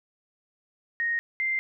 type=tone pair in turn; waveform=sine; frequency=1864.7 / 2089 Hz; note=A#6 / C7; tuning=0 / -3 cents; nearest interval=major second; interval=197 cents; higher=second; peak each=-24 dBFS; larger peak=neither; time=1-1.19 / 1.4-1.59 s; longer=neither; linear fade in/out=0 ms; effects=none